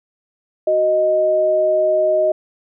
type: tone pair together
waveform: sine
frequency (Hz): 372.4 / 622.3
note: F#4 / D#5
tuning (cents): +11 / 0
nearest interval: major sixth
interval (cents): 889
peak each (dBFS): -22 / -13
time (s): 0.67-2.32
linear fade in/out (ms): 5
effects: none